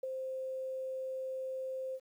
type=tone with ADSR envelope; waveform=sine; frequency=523.3 Hz; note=C5; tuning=in tune; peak=-32 dBFS; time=0.03-2 s; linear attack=6 ms; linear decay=13 ms; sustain=-4 dB; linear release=55 ms; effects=11-bit